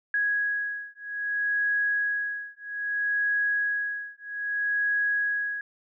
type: beating tone pair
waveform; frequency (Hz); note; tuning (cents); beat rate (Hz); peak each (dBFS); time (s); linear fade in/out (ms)
sine; 1661.2 / 1661.82; G#6 / G#6; 0 / +1; 0.62; -28; 0.14-5.61; 2
effects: none